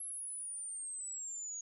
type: exponential sweep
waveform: sine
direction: down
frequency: 11175 to 6645 Hz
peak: -40 dBFS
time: 0-1.61 s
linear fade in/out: 5 ms
effects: none